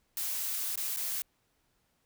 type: noise with dropouts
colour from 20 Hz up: blue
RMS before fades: -34 dBFS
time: 0.17-1.22 s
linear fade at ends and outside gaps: 1 ms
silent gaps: 0.757-0.775 / 0.963-0.971 s
effects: pink hiss -74 dBFS RMS until 2.05 s